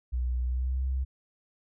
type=tone with pitch glide; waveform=sine; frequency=61.74 to 65.41 Hz; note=B1 to C2; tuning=0 to 0 cents; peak=-26 dBFS; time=0.12-1.05 s; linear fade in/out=20 ms; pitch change=+100 cents; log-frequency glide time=0.44-0.83 s; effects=none